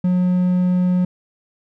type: tone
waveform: triangle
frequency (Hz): 180.8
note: F#3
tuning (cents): -40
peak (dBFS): -12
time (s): 0.04-1.05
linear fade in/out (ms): 5
effects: none